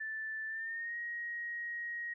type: tone with pitch glide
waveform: sine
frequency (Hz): 1760 to 1886.3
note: A6 to A#6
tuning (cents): 0 to +20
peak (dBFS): -37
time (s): 0-2.14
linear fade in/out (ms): 10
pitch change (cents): +120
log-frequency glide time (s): 0.47-0.97
effects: none